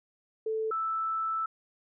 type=tone pair in turn; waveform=sine; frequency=440 / 1318.5 Hz; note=A4 / E6; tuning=0 / 0 cents; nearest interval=octave + perfect fifth; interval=1900 cents; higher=second; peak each=-28 dBFS; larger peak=neither; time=0.46-0.71 / 0.71-1.46 s; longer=second; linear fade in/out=5 ms; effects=none